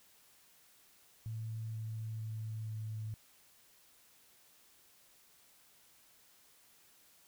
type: tone with pitch steps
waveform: sine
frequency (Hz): 111.6 / 110.77 / 109.94 / 109.11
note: A2 / A2 / A2 / A2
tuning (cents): +25 / +12 / -1 / -14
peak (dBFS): -38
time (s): 1.26-3.14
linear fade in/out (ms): 0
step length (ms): 470
effects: white hiss -65 dBFS RMS until 7.27 s